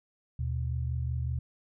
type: tone pair together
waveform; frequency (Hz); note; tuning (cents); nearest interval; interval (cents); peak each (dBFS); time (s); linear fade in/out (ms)
sine; 77.17 / 122.5; D#2 / B2; -14 / -14; minor sixth; 800; -31 / -32; 0.39-1.39; 5
effects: none